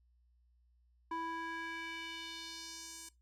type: tone with band-pass filter sweep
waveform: square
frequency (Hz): 329.6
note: E4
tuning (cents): 0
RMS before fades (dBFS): -44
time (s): 1.11-3.09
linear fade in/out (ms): 5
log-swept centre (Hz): 980 to 8300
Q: 1.9
effects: noise-tail reverb RT60 0.2 s tail -19 dB re dry + added 60 Hz sine -67 dBFS peak until 3.21 s